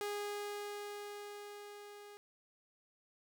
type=tone with level ramp; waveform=sawtooth; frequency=411.4 Hz; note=G#4; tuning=16 cents flat; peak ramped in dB=-33 to -48 dBFS; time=0.01-2.17 s; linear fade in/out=0 ms; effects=none